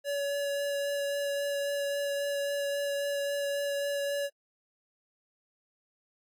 square tone with vibrato, 567 Hz, C#5, 39 cents sharp, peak -30 dBFS, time 0.04-4.3 s, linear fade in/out 50 ms, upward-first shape sine, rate 3.7 Hz, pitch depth 9 cents each way, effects AAC 64 kbps

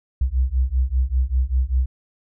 sine beating tone pair, 61.74 / 66.84 Hz, B1 / C2, 0 / +38 cents, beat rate 5.1 Hz, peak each -20 dBFS, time 0.21-1.86 s, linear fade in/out 5 ms, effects none

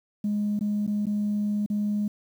sine tone with dropouts, 207.7 Hz, G#3, in tune, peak -22 dBFS, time 0.24-2.08 s, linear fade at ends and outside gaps 5 ms, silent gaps 0.592-0.609 / 0.866-0.875 / 1.057-1.067 / 1.662-1.7 s, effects tanh soft clip ceiling -20 dBFS + 9-bit

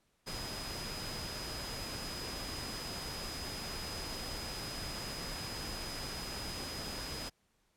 sine tone in noise, 5000 Hz, D#8, 8 cents sharp, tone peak -44 dBFS, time 0.26-7.3 s, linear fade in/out 20 ms, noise pink, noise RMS -42 dBFS, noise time 0.26-7.3 s, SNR -5 dB, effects pink hiss -75 dBFS RMS until 7.76 s + low-pass 12000 Hz 12 dB/octave

